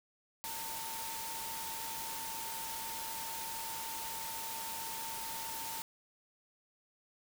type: tone in noise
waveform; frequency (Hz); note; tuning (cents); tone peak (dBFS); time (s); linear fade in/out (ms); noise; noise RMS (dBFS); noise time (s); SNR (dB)
sine; 904; A5; +47; -44; 0.44-5.82; 0; white; -42; 0.44-5.82; -5
effects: none